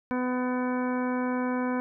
harmonic tone, 251 Hz, B3, 28 cents sharp, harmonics 1 / 2 / 3 / 4 / 5 / 6 / 7 / 9, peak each -27 / -33 / -39 / -35 / -44 / -39 / -45 / -45 dBFS, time 0.11-1.8 s, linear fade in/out 0 ms, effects none

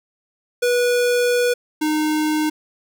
square tone pair in turn, 487.5 / 307.1 Hz, B4 / D#4, -23 / -23 cents, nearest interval minor sixth, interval 800 cents, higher first, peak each -16 / -18 dBFS, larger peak first, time 0.62-1.54 / 1.81-2.5 s, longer first, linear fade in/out 10 ms, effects none

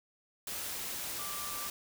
sine tone in noise, 1174.7 Hz, D6, in tune, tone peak -44 dBFS, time 1.19-1.68 s, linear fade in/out 2 ms, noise white, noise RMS -39 dBFS, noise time 0.47-1.7 s, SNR -8 dB, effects none

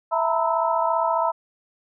sine tone cluster, 660 / 902 / 937 / 1000 / 1306 Hz, E5 / A5 / A#5 / B5 / E6, +2 / +43 / +9 / +21 / -17 cents, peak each -24 / -27 / -25 / -25 / -28 dBFS, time 0.11-1.32 s, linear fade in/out 20 ms, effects none

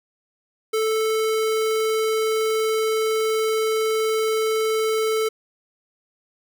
square tone, 439.3 Hz, A4, 3 cents flat, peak -20 dBFS, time 0.73-5.29 s, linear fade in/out 10 ms, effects none

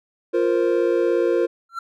triangle chord, F suspended fourth, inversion none, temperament equal, 349.2 / 466.2 / 523.3 Hz, F4 / Bb4 / C5, 0 / 0 / 0 cents, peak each -18 / -19 / -21 dBFS, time 0.33-1.47 s, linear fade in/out 20 ms
triangle tone with exponential growth, 1359 Hz, F6, 48 cents flat, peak -20 dBFS, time 1.69-1.79 s, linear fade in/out 5 ms, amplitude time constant 21 ms
effects none

